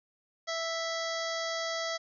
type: harmonic tone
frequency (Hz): 659.3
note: E5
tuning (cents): 0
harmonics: 1 / 2 / 3 / 5 / 6 / 7 / 8 / 9 / 10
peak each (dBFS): -35 / -39 / -38 / -42 / -45 / -42 / -43 / -46 / -49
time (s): 0.47-1.98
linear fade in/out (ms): 20
effects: none